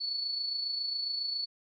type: tone with amplitude modulation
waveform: sine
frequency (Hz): 4435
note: C#8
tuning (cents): 0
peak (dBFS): -29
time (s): 0-1.46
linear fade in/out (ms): 20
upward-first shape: sine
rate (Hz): 27.3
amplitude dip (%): 45
effects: none